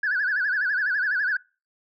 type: tone with vibrato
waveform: sine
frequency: 1593 Hz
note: G6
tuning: 27 cents sharp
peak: -20 dBFS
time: 0.03-1.37 s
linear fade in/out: 5 ms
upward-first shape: sine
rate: 12 Hz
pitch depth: 150 cents each way
effects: noise-tail reverb RT60 0.3 s tail -22 dB re dry + tanh soft clip ceiling -17 dBFS